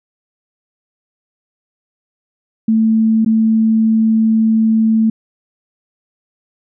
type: tone with dropouts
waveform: sine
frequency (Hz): 221.8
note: A3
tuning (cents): +14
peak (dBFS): -9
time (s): 2.68-5.1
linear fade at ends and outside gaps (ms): 5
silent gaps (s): 3.248-3.26
effects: none